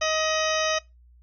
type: harmonic tone with a mistuned harmonic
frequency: 630 Hz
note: D#5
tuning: 21 cents sharp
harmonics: 1 / 2 / 3 / 4 / 5 / 6 / 8 / 9 / 10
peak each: -26 / -29 / -31 / -32 / -33 / -34 / -35 / -36 / -36 dBFS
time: 0.01-0.79 s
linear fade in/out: 10 ms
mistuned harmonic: 5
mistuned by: -65 cents
effects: noise-tail reverb RT60 0.2 s tail -21 dB re dry + added 60 Hz sine -51 dBFS peak until 1.22 s